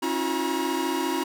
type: tone cluster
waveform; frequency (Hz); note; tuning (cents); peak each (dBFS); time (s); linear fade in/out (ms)
45% pulse; 274.2 / 324.8 / 359.2 / 954; C#4 / E4 / F4 / A#5; -19 / -26 / +49 / +40; -30; 0.02-1.24; 10
effects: none